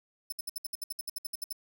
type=tone bursts; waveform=10% pulse; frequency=5280 Hz; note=E8; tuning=2 cents sharp; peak=-27 dBFS; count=15; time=0.3-1.527 s; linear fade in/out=5 ms; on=23 ms; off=63 ms; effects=none